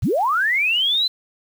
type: linear sweep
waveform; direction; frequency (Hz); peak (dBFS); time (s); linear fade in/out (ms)
sine; up; 58.27 to 4101; -16; 0.02-1.08; 10
effects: 7-bit